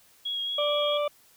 sine tone with vibrato, 3300 Hz, G#7, 12 cents flat, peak -28 dBFS, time 0.25-0.98 s, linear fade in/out 10 ms, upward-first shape sine, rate 4.5 Hz, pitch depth 18 cents each way
harmonic tone, 587.3 Hz, D5, in tune, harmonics 1 / 2 / 4 / 5 / 6, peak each -25 / -32 / -40 / -44 / -41 dBFS, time 0.58-1.08 s, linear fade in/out 5 ms
effects white hiss -59 dBFS RMS until 1.36 s

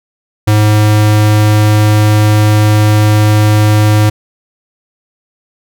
square tone, 106.1 Hz, G#2, 38 cents sharp, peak -6 dBFS, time 0.47-4.1 s, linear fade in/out 10 ms, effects none

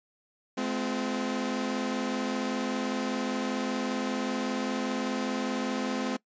sawtooth tone cluster, 212.5 / 257.6 / 349.5 Hz, G#3 / C4 / F4, +40 / -27 / +1 cents, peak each -29 / -27 / -35 dBFS, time 0.57-6.17 s, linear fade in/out 10 ms, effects noise-tail reverb RT60 0.1 s tail -22 dB re dry + resampled to 16000 Hz

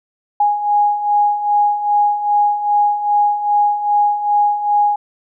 sine beating tone pair, 825 / 827.5 Hz, G#5 / G#5, -12 / -6 cents, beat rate 2.5 Hz, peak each -19 / -13 dBFS, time 0.4-4.96 s, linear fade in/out 5 ms, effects none

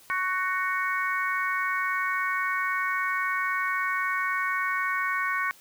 harmonic tone with a mistuned harmonic, 370 Hz, F#4, in tune, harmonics 3 / 4 / 5 / 6, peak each -29 / -30 / -31 / -32 dBFS, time 0.1-5.51 s, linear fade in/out 0 ms, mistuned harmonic 4, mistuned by +16 cents, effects white hiss -54 dBFS RMS until 5.6 s

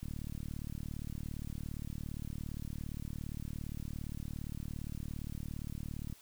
click train, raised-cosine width 5 ms, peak -29 dBFS, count 229, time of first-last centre 0.03-6.126 s, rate 37.4 Hz, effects white hiss -60 dBFS RMS until 6.21 s

